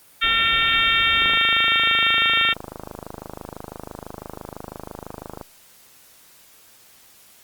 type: harmonic tone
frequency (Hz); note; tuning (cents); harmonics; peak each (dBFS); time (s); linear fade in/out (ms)
454.6; A#4; -43; 3 / 4 / 5 / 6 / 7 / 8; -23 / -23 / -23 / -23 / -23 / -23; 0.21-2.54; 20
type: low-pass noise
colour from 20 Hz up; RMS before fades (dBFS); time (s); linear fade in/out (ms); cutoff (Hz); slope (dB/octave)
pink; -36; 0.23-1.36; 10; 1500; 12
type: click train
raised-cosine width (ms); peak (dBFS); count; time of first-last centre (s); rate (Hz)
1; -18; 110; 1.22-5.412; 26
effects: white hiss -51 dBFS RMS until 7.43 s + Opus 32 kbps